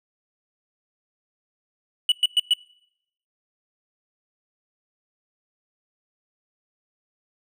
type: tone bursts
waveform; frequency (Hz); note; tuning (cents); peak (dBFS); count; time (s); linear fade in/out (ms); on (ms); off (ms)
triangle; 2950; F#7; -6; -13; 4; 2.09-2.536; 2; 29; 110
effects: noise-tail reverb RT60 0.8 s tail -25 dB re dry